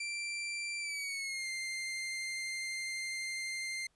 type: tone with pitch glide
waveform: sawtooth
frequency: 2353 to 2096 Hz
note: D7 to C7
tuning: +3 to +2 cents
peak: -33 dBFS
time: 0-3.87 s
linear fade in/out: 5 ms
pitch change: -201 cents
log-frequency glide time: 0.79-1.49 s
effects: pink hiss -75 dBFS RMS until 3.95 s + resampled to 24000 Hz